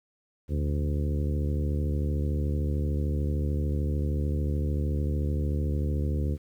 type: harmonic tone with a mistuned harmonic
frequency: 73.42 Hz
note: D2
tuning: in tune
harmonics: 1 / 2 / 3 / 4 / 5 / 6 / 7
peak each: -26 / -32 / -36 / -38 / -40 / -42 / -43 dBFS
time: 0.48-6.38 s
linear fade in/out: 50 ms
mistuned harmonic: 1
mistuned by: +91 cents
effects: 10-bit